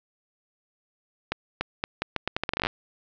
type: accelerating click train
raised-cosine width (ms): 0.3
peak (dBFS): -9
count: 17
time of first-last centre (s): 1.32-2.669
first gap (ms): 290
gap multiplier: 0.79
effects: low-pass 5000 Hz 12 dB/octave